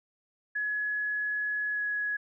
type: tone with pitch glide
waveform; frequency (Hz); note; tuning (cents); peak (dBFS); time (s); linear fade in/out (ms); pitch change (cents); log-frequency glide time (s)
sine; 1691 to 1678.3; G#6 to G#6; +31 to +18; -28; 0.55-2.17; 10; -13; 1.73-1.8
effects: none